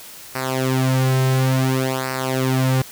sawtooth tone with flanger, 130.81 Hz, C3, in tune, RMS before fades -19 dBFS, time 0.35-2.82 s, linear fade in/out 5 ms, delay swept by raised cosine 0.29 to 3.49 ms, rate 0.57 Hz, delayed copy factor -0.85, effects white hiss -39 dBFS RMS until 2.91 s

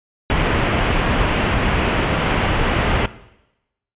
pink low-pass noise, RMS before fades -18 dBFS, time 0.3-3.06 s, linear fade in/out 0 ms, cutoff 3200 Hz, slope 48 dB/octave, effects noise-tail reverb RT60 0.9 s tail -17 dB re dry + resampled to 8000 Hz

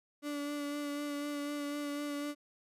35% pulse tone with vibrato, 290 Hz, D4, 22 cents flat, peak -34 dBFS, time 0.22-2.35 s, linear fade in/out 50 ms, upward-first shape sine, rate 4 Hz, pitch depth 18 cents each way, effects resampled to 32000 Hz

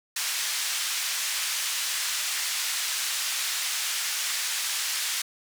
white band-pass noise, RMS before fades -29 dBFS, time 0.16-5.22 s, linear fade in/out 5 ms, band 1500 to 7900 Hz, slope 12 dB/octave, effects none

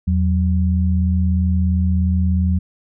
sine tone pair together, 82.03 / 185 Hz, E2 / F#3, -8 / 0 cents, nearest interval octave + major second, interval 1408 cents, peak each -15 / -19 dBFS, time 0.07-2.59 s, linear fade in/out 10 ms, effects none

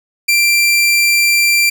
sawtooth tone, 2360 Hz, D7, 8 cents sharp, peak -6 dBFS, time 0.28-1.7 s, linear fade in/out 10 ms, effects none

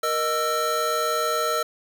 square tone cluster, 470 / 617 / 1330 Hz, A#4 / D#5 / E6, +14 / -15 / +15 cents, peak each -29 / -28 / -25 dBFS, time 0.03-1.63 s, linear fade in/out 5 ms, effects none

